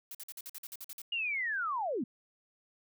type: noise bursts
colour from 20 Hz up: blue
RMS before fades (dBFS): -44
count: 11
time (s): 0.11-1.018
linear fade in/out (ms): 2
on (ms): 38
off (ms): 49
type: linear sweep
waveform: sine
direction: down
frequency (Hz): 2880 to 198.4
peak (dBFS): -31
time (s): 1.12-2.04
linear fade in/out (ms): 5
effects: none